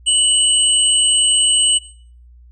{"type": "tone pair together", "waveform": "sine", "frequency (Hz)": [2960, 8329], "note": ["F#7", "C9"], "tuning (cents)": [0, -9], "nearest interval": "octave + tritone", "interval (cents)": 1791, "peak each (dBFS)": -14, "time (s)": [0.06, 1.79], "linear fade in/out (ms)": 20, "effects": ["noise-tail reverb RT60 0.5 s tail -19 dB re dry", "added 60 Hz sine -41 dBFS peak until 2.51 s"]}